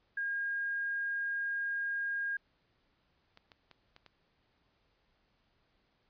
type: tone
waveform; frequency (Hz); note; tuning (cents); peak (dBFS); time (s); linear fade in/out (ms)
sine; 1622; G#6; -41; -32; 0.17-2.37; 5
type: clicks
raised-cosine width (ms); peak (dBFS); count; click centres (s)
0.2; -36; 5; 3.374 / 3.518 / 3.713 / 3.964 / 4.063
effects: pink hiss -74 dBFS RMS until 6.09 s + resampled to 11025 Hz